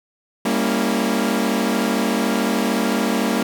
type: chord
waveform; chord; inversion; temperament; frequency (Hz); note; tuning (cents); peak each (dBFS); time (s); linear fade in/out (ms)
sawtooth; G diminished seventh; none; equal with one note detuned; 199.54 / 233.1 / 277.2 / 329.6; G3 / Bb3 / Db4 / Fb4; +31 / 0 / 0 / 0; -19 / -17 / -21 / -23; 0.45-3.43; 5
effects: none